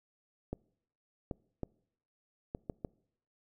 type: clicks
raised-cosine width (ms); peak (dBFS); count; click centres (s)
2; -23; 6; 0.53 / 1.312 / 1.633 / 2.549 / 2.698 / 2.848
effects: noise-tail reverb RT60 0.7 s tail -25 dB re dry